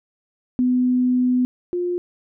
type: tone pair in turn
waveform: sine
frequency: 250.7 / 354.1 Hz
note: B3 / F4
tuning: +26 / +24 cents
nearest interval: tritone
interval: 598 cents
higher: second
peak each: -15 / -20 dBFS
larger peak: first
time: 0.59-1.45 / 1.73-1.98 s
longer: first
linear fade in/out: 0 ms
effects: none